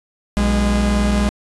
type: tone pair together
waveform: 45% pulse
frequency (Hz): 60.6 / 205.3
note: B1 / G#3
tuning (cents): -32 / -20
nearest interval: octave + major sixth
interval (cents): 2112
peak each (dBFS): -17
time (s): 0.37-1.29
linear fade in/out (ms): 0
effects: resampled to 24000 Hz